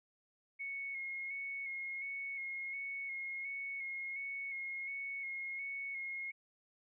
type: tone with vibrato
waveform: sine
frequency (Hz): 2185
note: C#7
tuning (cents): -26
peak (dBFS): -39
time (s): 0.59-6.32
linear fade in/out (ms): 20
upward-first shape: square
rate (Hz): 1.4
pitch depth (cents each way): 24
effects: none